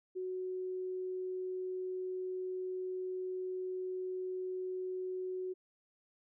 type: tone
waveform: sine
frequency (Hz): 370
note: F#4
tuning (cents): 0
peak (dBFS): -36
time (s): 0.15-5.54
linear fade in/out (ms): 20
effects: none